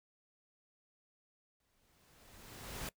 pink noise with exponential growth, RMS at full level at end -41 dBFS, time 1.6-2.89 s, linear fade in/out 2 ms, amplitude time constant 280 ms, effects noise-tail reverb RT60 0.1 s tail -21 dB re dry

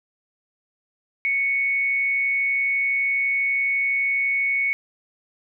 sine tone with frequency modulation, 2217 Hz, C#7, in tune, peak -19 dBFS, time 1.25-4.73 s, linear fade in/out 0 ms, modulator 195 Hz, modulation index 0.21, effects none

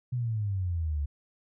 sine exponential sweep, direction down, 127.1 to 70.1 Hz, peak -27 dBFS, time 0.12-1.06 s, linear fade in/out 10 ms, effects none

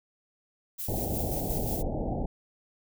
violet noise with tremolo, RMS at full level -35 dBFS, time 0.78-1.83 s, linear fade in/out 20 ms, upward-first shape square, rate 5.6 Hz, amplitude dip 35%
pink low-pass noise, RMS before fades -31 dBFS, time 0.88-2.26 s, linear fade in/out 5 ms, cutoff 830 Hz, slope 96 dB/octave
effects none

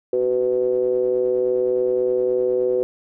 triangle ring-modulated tone, 61.74 Hz, B1, in tune, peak -12 dBFS, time 0.13-2.83 s, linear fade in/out 0 ms, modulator 437 Hz, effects none

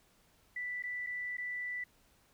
sine tone with dropouts, 1975.5 Hz, B6, in tune, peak -36 dBFS, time 0.56-1.84 s, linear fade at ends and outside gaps 5 ms, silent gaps 0.825-0.836 / 1.065-1.069 / 1.37-1.381 s, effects pink hiss -68 dBFS RMS until 2.33 s

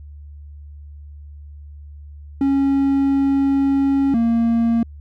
triangle tone pair in turn, 274.9 / 231.2 Hz, C#4 / A#3, -14 / -14 cents, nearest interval minor third, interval 300 cents, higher first, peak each -12 dBFS, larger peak neither, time 2.41-4.14 / 4.14-4.83 s, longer first, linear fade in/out 2 ms, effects added 73 Hz sine -35 dBFS peak until 5 s

